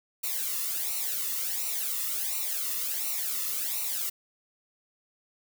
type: noise with flanger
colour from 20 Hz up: blue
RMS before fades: -31 dBFS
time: 0.23-4.1 s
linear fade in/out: 10 ms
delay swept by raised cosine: 0.6 to 1.3 ms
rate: 1.4 Hz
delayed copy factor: -0.8
effects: none